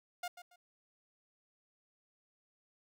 sawtooth tone with echo, 710 Hz, F5, 28 cents sharp, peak -34 dBFS, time 0.23-0.28 s, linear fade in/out 5 ms, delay 140 ms, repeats 2, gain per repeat -12 dB, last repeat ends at 0.56 s, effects none

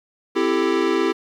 square chord, A minor seventh, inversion first, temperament equal with one note detuned, 261.6 / 333.3 / 392 / 440 Hz, C4 / E4 / G4 / A4, 0 / +19 / 0 / 0 cents, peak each -27 / -22 / -22 / -26 dBFS, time 0.35-1.13 s, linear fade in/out 20 ms, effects low-pass 4000 Hz 12 dB/octave + 9-bit

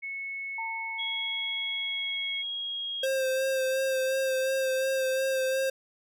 sine tone, 2200 Hz, C#7, 14 cents flat, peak -33 dBFS, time 0.02-2.43 s, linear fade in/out 20 ms
sine tone with exponential decay, 904 Hz, A5, 47 cents sharp, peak -33 dBFS, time 0.58-2.98 s, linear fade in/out 5 ms, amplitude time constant 520 ms
sine tone with pitch glide, 3322 to 3272 Hz, G#7 to G#7, 0 to -26 cents, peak -31 dBFS, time 0.98-3.06 s, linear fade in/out 20 ms, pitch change -26 cents, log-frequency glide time 1.77-2.88 s
square tone with vibrato, 528 Hz, C5, 16 cents sharp, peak -26 dBFS, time 3.03-5.7 s, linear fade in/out 5 ms, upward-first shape sine, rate 2.8 Hz, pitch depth 20 cents each way
effects none

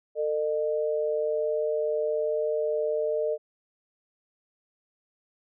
sine tone pair together, 449.4 / 607.9 Hz, A4 / D#5, +37 / -40 cents, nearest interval perfect fourth, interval 523 cents, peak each -27 dBFS, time 0.15-3.38 s, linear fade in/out 50 ms, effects none

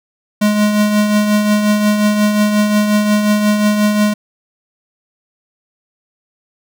square tone with tremolo, 209.5 Hz, G#3, 15 cents sharp, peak -9 dBFS, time 0.41-4.14 s, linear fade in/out 10 ms, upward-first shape triangle, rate 5.6 Hz, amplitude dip 50%, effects none

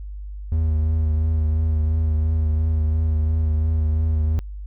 triangle tone with vibrato, 78.7 Hz, D#2, 20 cents sharp, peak -15 dBFS, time 0.52-4.39 s, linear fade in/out 0 ms, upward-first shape triangle, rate 2.9 Hz, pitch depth 37 cents each way, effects added 50 Hz sine -30 dBFS peak until 4.66 s

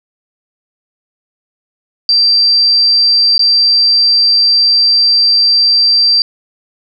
sine tone with dropouts, 4699 Hz, D8, in tune, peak -6 dBFS, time 2.09-6.22 s, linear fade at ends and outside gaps 1 ms, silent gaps 3.38-3.393 s, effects none

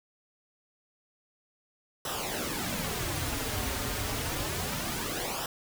pink noise with flanger, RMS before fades -33 dBFS, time 2.05-5.46 s, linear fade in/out 2 ms, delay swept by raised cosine 0.44 to 6.14 ms, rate 0.29 Hz, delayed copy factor -0.7, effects none

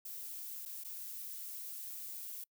violet noise with dropouts, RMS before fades -45 dBFS, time 0.05-2.44 s, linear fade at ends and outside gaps 5 ms, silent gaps 0.653-0.658 / 0.838-0.846 s, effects noise-tail reverb RT60 0.1 s tail -26 dB re dry

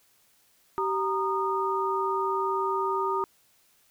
sine tone cluster, 386.6 / 931 / 1228 Hz, G4 / A#5 / D#6, -24 / -2 / -23 cents, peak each -29 dBFS, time 0.78-3.24 s, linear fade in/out 0 ms, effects white hiss -64 dBFS RMS until 3.9 s

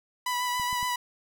sawtooth tone with vibrato, 987.8 Hz, B5, in tune, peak -23 dBFS, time 0.26-0.96 s, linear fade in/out 5 ms, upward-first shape sine, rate 7.1 Hz, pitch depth 19 cents each way
clicks, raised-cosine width 5 ms, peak -31 dBFS, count 3, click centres 0.598 / 0.729 / 0.829 s
effects none

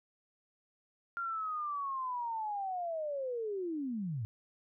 sine linear sweep, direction down, 1396.9 to 101.3 Hz, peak -34 dBFS, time 1.17-4.25 s, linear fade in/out 0 ms, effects none

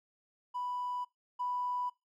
triangle tone pair in turn, 987.8 / 987.8 Hz, B5 / B5, 0 / 0 cents, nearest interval unison, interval 0 cents, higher neither, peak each -31 / -28 dBFS, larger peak second, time 0.54-1.05 / 1.39-1.9 s, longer neither, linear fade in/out 20 ms, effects noise-tail reverb RT60 0.2 s tail -24 dB re dry + tanh soft clip ceiling -30 dBFS

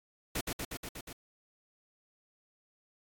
pink noise with echo, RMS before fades -34 dBFS, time 0.35-0.41 s, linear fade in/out 5 ms, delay 120 ms, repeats 6, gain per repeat -2 dB, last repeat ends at 1.13 s, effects AAC 64 kbps

